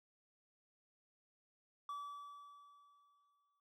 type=tone with exponential decay; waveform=triangle; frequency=1151 Hz; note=D6; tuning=35 cents flat; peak=-39 dBFS; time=1.89-3.6 s; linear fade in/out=2 ms; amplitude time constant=370 ms; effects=noise-tail reverb RT60 0.1 s tail -19 dB re dry